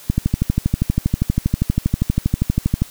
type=click train; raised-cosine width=5 ms; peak=-3 dBFS; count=35; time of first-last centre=0.1-2.82 s; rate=12.5 Hz; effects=white hiss -41 dBFS RMS until 2.9 s